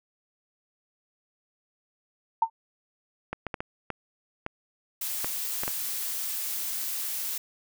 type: tone with exponential decay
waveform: sine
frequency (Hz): 906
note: A#5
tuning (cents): -50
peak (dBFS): -15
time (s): 2.42-2.5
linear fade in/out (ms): 5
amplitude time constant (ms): 16
type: clicks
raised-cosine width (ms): 0.5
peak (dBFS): -16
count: 9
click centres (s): 3.33 / 3.467 / 3.542 / 3.605 / 3.903 / 4.464 / 5.245 / 5.635 / 5.679
type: noise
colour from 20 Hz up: blue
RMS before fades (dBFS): -32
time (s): 5.01-7.38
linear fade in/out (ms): 5
effects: none